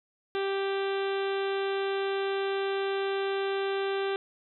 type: harmonic tone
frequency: 392 Hz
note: G4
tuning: in tune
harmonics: 1 / 2 / 3 / 4 / 5 / 6 / 7 / 8 / 9 / 10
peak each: -28 / -37 / -40 / -39 / -46 / -45 / -45 / -46 / -45 / -50 dBFS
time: 0.35-4.16 s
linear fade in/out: 0 ms
effects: none